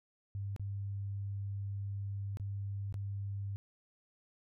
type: tone with dropouts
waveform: sine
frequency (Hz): 99.6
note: G2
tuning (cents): +28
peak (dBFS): -36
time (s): 0.35-3.56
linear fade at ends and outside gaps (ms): 0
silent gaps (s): 0.563-0.596 / 2.371-2.398 / 2.925-2.942
effects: none